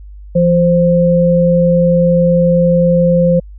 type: tone pair together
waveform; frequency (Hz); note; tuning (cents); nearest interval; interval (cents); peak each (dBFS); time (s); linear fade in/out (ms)
sine; 170.74 / 523.3; F3 / C5; -39 / 0; octave + perfect fifth; 1939; -10; 0.35-3.4; 10
effects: added 50 Hz sine -30 dBFS peak until 3.58 s